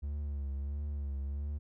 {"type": "tone with vibrato", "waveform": "triangle", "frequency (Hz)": 71, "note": "C#2", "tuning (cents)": 42, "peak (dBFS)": -32, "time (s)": [0.02, 1.59], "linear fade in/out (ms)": 20, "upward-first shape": "triangle", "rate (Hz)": 1.5, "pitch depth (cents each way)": 65, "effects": []}